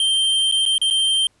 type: tone with dropouts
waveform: square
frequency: 3144 Hz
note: G7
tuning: 4 cents sharp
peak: -16 dBFS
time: 0-1.27 s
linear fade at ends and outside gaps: 2 ms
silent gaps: 0.514-0.522 / 0.654-0.661 / 0.781-0.815 / 0.902-0.908 s
effects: pink hiss -61 dBFS RMS until 1.4 s + resampled to 24000 Hz